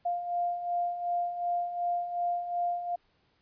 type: beating tone pair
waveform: sine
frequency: 698.5 / 701.2 Hz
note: F5 / F5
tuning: 0 / +7 cents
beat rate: 2.7 Hz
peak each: -36 / -29 dBFS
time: 0.05-2.96 s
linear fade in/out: 10 ms
effects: pink hiss -70 dBFS RMS until 3.41 s + resampled to 11025 Hz